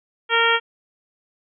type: harmonic tone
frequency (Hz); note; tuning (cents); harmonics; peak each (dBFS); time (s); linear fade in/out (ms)
461.4; A#4; -18; 1 / 2 / 3 / 4 / 5 / 6 / 7; -23 / -23 / -20 / -22 / -24 / -26 / -23; 0.29-0.6; 50
effects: none